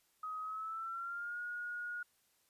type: tone with pitch glide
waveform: sine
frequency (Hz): 1262 to 1441.3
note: D#6 to F#6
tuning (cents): +24 to -46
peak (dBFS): -39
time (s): 0.23-2.03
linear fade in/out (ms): 5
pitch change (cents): +230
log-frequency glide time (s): 0.41-1.4
effects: white hiss -74 dBFS RMS until 2.49 s + resampled to 32000 Hz